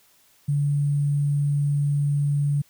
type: tone with sample-and-hold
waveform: sine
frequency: 144 Hz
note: D3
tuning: 34 cents flat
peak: -19 dBFS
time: 0.48-2.62 s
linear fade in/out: 10 ms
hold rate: 8820 Hz
effects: white hiss -59 dBFS RMS until 2.69 s